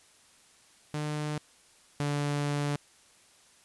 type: tone pair in turn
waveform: sawtooth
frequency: 150.3 / 145.01 Hz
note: D3 / D3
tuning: +40 / -22 cents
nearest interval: minor second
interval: 62 cents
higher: first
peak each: -27 / -24 dBFS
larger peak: second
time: 0.94-1.38 / 2-2.76 s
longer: second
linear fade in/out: 0 ms
effects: white hiss -60 dBFS RMS until 3.64 s + resampled to 24000 Hz